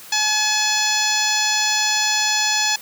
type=harmonic tone with a mistuned harmonic; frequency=852 Hz; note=G#5; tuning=44 cents sharp; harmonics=1 / 2 / 3 / 4 / 5 / 6 / 7 / 8; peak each=-25 / -25 / -25 / -25 / -25 / -25 / -25 / -25 dBFS; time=0.12-2.76 s; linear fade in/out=5 ms; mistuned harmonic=8; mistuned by=+54 cents; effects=white hiss -40 dBFS RMS until 2.81 s + high-pass 100 Hz 12 dB/octave